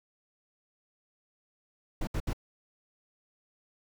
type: noise bursts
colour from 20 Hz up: brown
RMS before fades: -31 dBFS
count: 3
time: 2.01-2.332 s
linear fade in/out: 5 ms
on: 62 ms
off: 68 ms
effects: none